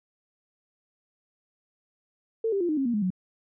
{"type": "tone with pitch steps", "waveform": "sine", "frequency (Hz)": [448.8, 395.2, 348.1, 306.5, 270, 237.7, 209.4, 184.39], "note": ["A4", "G4", "F4", "D#4", "C#4", "A#3", "G#3", "F#3"], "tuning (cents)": [34, 14, -6, -26, -45, 34, 15, -6], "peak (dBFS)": -23, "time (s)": [2.44, 3.104], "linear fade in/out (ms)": 5, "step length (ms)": 83, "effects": []}